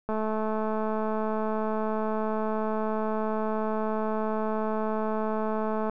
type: click train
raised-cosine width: 1 ms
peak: -17 dBFS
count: 1261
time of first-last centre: 0.09-5.896 s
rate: 217 Hz
effects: none